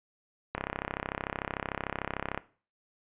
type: click train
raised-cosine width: 0.5 ms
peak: -16 dBFS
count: 62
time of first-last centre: 0.55-2.376 s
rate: 33.4 Hz
effects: noise-tail reverb RT60 0.4 s tail -17 dB re dry + resampled to 8000 Hz

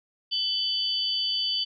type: tone cluster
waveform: sine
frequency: 3028 / 3421 / 4602 Hz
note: F#7 / A7 / D8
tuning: +39 / -49 / -36 cents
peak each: -27 / -35 / -28 dBFS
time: 0.31-1.65 s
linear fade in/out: 20 ms
effects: none

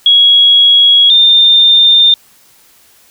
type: tone pair in turn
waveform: sine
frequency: 3322 / 3613 Hz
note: G#7 / A7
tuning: 0 / +45 cents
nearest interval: minor second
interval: 145 cents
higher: second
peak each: -3 dBFS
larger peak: neither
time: 0.06-1.1 / 1.1-2.14 s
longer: neither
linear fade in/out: 2 ms
effects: white hiss -46 dBFS RMS until 3.1 s

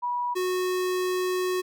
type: tone pair in turn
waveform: sine / square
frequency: 973 / 366.7 Hz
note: B5 / F#4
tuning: -26 / -15 cents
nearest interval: octave + perfect fourth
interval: 1689 cents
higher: first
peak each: -25 dBFS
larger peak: neither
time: 0.02-0.35 / 0.35-1.62 s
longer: second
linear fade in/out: 20 ms
effects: none

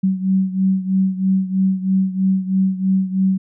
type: beating tone pair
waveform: sine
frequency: 189.2 / 192.3 Hz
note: F#3 / G3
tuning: +39 / -33 cents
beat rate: 3.1 Hz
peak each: -16 / -20 dBFS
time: 0.03-3.38 s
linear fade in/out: 10 ms
effects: none

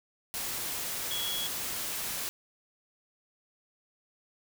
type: tone in noise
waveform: sine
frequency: 3342 Hz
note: G#7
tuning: 10 cents sharp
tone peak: -33 dBFS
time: 1.11-1.47 s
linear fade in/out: 0 ms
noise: white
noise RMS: -35 dBFS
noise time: 0.34-2.29 s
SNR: -1 dB
effects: none

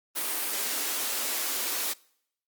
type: high-pass noise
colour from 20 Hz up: white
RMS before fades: -30 dBFS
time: 0.15-1.94 s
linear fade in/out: 20 ms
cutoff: 240 Hz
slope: 48 dB/octave
effects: noise-tail reverb RT60 0.7 s tail -24 dB re dry + Opus 32 kbps

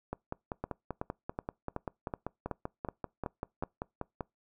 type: two click trains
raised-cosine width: 1 ms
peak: -21 / -20 dBFS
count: 22 / 9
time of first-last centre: 0.13-4.208 / 0.64-3.636 s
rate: 5.15 / 2.67 Hz
effects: noise-tail reverb RT60 0.2 s tail -25 dB re dry

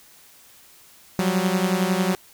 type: beating tone pair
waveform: sawtooth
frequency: 181.4 / 192.4 Hz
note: F#3 / G3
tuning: -34 / -32 cents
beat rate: 11 Hz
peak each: -18 / -19 dBFS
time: 1.19-2.15 s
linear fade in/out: 0 ms
effects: white hiss -51 dBFS RMS until 2.33 s

